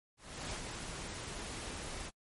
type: noise with ADSR envelope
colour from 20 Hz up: pink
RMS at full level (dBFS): -40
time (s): 0.17-2.11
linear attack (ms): 340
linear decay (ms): 87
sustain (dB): -3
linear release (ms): 38
effects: noise-tail reverb RT60 0.1 s tail -26 dB re dry + MP3 48 kbps